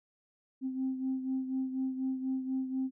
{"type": "beating tone pair", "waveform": "sine", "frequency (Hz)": [261.6, 265.7], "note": ["C4", "C4"], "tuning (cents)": [0, 27], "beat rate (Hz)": 4.1, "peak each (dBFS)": [-31, -38], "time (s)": [0.61, 2.91], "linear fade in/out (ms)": 50, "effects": ["tanh soft clip ceiling -25 dBFS"]}